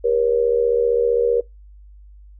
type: tone with amplitude modulation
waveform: sine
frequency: 475.2 Hz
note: A#4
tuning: 33 cents sharp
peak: -11 dBFS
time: 0.04-1.41 s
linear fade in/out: 10 ms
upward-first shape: sine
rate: 75.4 Hz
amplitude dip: 80%
effects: noise-tail reverb RT60 0.2 s tail -24 dB re dry + added 50 Hz sine -41 dBFS peak until 2.39 s